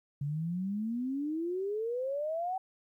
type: exponential sweep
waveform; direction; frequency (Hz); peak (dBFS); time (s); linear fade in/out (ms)
sine; up; 139 to 770; -31; 0.21-2.58; 5
effects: 12-bit